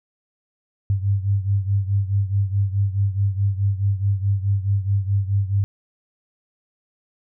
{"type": "beating tone pair", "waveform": "sine", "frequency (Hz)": [98, 102.7], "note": ["G2", "G#2"], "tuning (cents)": [0, -19], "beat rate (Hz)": 4.7, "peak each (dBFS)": [-19, -23], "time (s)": [0.9, 5.64], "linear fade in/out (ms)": 0, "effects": []}